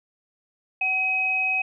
sine tone pair together, 754 / 2536 Hz, F#5 / D#7, +32 / +32 cents, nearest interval octave + major sixth, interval 2100 cents, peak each -31 / -21 dBFS, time 0.81-1.62 s, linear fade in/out 5 ms, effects none

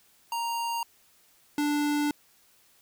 square tone pair in turn, 932.3 / 293.7 Hz, A#5 / D4, 0 / 0 cents, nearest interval octave + minor sixth, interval 2000 cents, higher first, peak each -29 / -25 dBFS, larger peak second, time 0.32-0.83 / 1.58-2.11 s, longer second, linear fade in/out 2 ms, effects white hiss -62 dBFS RMS until 2.81 s

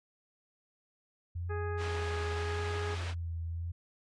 sine tone with vibrato, 85.8 Hz, F2, 30 cents flat, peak -34 dBFS, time 1.35-3.72 s, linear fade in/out 10 ms, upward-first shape sine, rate 0.85 Hz, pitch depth 55 cents each way
harmonic tone, 415.3 Hz, G#4, in tune, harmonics 1 / 2 / 3 / 4 / 5 / 6, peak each -37 / -45 / -45 / -45 / -57 / -58 dBFS, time 1.49-2.96 s, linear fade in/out 20 ms
white band-pass noise, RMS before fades -44 dBFS, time 1.77-3.15 s, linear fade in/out 50 ms, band 130 to 2900 Hz, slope 12 dB/octave
effects resampled to 22050 Hz

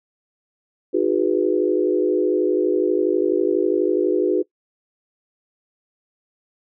sine chord, G# minor seventh, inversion second, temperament equal with one note detuned, 311.1 / 363 / 415.3 / 493.9 Hz, D#4 / F#4 / G#4 / B4, 0 / -33 / 0 / 0 cents, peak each -23 / -19 / -22 / -24 dBFS, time 0.93-4.43 s, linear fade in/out 20 ms, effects noise-tail reverb RT60 0.1 s tail -22 dB re dry

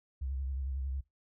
sine tone with vibrato, 66.9 Hz, C2, 39 cents sharp, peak -33 dBFS, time 0.21-1.01 s, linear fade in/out 10 ms, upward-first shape sine, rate 11 Hz, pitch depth 75 cents each way, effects noise-tail reverb RT60 0.2 s tail -22 dB re dry

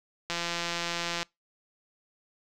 click train, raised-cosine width 0.2 ms, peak -14 dBFS, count 160, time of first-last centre 0.3-1.23 s, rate 171 Hz, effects noise-tail reverb RT60 0.2 s tail -26 dB re dry

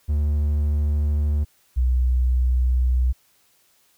triangle / sine tone pair in turn, 73.9 / 62.54 Hz, D2 / B1, +11 / +22 cents, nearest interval minor third, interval 289 cents, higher first, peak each -16 dBFS, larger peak neither, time 0.08-1.45 / 1.76-3.13 s, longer neither, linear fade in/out 20 ms, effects white hiss -61 dBFS RMS until 3.97 s

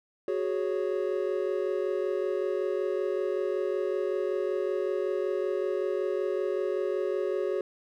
triangle chord, F# suspended second, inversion none, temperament equal, 370 / 415.3 / 554.4 Hz, F#4 / G#4 / C#5, 0 / 0 / 0 cents, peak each -28 / -29 / -31 dBFS, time 0.28-7.61 s, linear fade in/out 2 ms, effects none

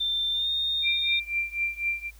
sine tone with pitch glide, 3573 to 3671 Hz, A7 to A#7, +26 to -27 cents, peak -24 dBFS, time 0-1.2 s, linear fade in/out 10 ms, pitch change +47 cents, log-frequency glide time 0.32-0.49 s
sine tone with tremolo, 2365 Hz, D7, 12 cents sharp, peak -22 dBFS, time 0.82-2.11 s, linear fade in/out 50 ms, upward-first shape triangle, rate 4 Hz, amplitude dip 95%
effects added 55 Hz sine -48 dBFS peak until 2.19 s + white hiss -58 dBFS RMS until 2.19 s

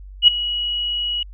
sine tone with ADSR envelope, 2914 Hz, F#7, 27 cents flat, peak -4 dBFS, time 0.22-1.23 s, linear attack 57 ms, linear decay 9 ms, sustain -16 dB, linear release 3 ms, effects added 48 Hz sine -35 dBFS peak until 1.33 s

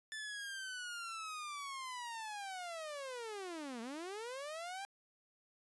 sawtooth linear two-way sweep, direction down then up, 1760 to 220.9 to 806 Hz, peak -39 dBFS, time 0.12-4.85 s, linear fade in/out 0 ms, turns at 3.81 s, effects resampled to 24000 Hz

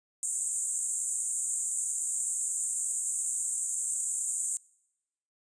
white band-pass noise, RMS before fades -32 dBFS, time 0.23-4.57 s, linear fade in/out 0 ms, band 7000 to 9200 Hz, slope 96 dB/octave, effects noise-tail reverb RT60 0.9 s tail -25 dB re dry + resampled to 22050 Hz

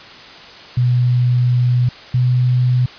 sine tone pair in turn, 123.47 / 125.12 Hz, B2 / B2, 0 / +23 cents, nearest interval unison, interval 23 cents, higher second, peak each -11 dBFS, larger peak neither, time 0.77-1.89 / 2.14-2.86 s, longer first, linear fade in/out 5 ms, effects white hiss -37 dBFS RMS until 2.98 s + resampled to 11025 Hz

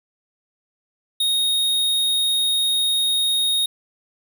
square tone, 3729 Hz, A#7, in tune, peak -18 dBFS, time 1.2-3.66 s, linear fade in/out 5 ms, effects none

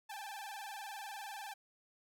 sawtooth tone with vibrato, 830.6 Hz, G#5, in tune, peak -40 dBFS, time 0.09-1.54 s, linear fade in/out 10 ms, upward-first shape square, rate 20 Hz, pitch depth 85 cents each way, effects none

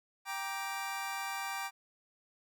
25% pulse chord, G minor, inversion none, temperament just, 784 / 940.8 / 1176 Hz, G5 / Bb5 / D6, 0 / +16 / +2 cents, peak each -36 / -39 / -38 dBFS, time 0.25-1.71 s, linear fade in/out 50 ms, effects none

